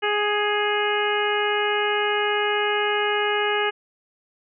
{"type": "harmonic tone with a mistuned harmonic", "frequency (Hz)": 415.3, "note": "G#4", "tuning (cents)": 0, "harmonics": [1, 2, 3, 4, 5, 6, 7], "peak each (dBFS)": [-24, -27, -29, -27, -30, -32, -29], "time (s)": [0.02, 3.71], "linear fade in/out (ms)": 20, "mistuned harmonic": 5, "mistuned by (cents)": 30, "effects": []}